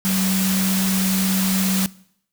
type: tone in noise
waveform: sine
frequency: 190 Hz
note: F#3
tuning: 46 cents sharp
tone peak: -19 dBFS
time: 0.05-1.86 s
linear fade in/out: 0 ms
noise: white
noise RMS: -24 dBFS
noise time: 0.05-1.86 s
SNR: +2 dB
effects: noise-tail reverb RT60 0.7 s tail -21 dB re dry